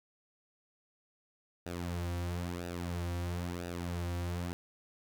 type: tone with flanger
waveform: sawtooth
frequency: 87.31 Hz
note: F2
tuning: in tune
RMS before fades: -37 dBFS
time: 1.66-4.53 s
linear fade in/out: 0 ms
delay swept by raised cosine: 0.92 to 4.82 ms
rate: 1 Hz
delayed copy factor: -0.7
effects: none